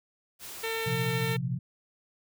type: noise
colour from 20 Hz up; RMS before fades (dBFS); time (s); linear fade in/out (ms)
white; -42; 0.39-1.38; 50
type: harmonic tone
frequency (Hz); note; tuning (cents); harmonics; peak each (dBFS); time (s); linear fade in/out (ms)
450.9; A4; +42; 1 / 2 / 3 / 4 / 5 / 6 / 7 / 8 / 9; -33 / -40 / -42 / -38 / -38 / -42 / -45 / -44 / -44; 0.63-1.37; 10
type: chord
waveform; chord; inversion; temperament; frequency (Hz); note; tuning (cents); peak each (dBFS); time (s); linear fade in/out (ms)
sine; Bb suspended second; none; equal with one note detuned; 117.35 / 130.81 / 174.61; Bb2 / C3 / F3; +12 / 0 / 0; -36 / -30 / -34; 0.86-1.59; 10
effects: none